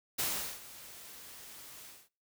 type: noise with ADSR envelope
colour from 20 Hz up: white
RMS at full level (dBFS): -32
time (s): 0.18-2.09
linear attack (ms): 14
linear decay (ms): 390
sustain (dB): -18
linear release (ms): 230
effects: noise-tail reverb RT60 0.4 s tail -24 dB re dry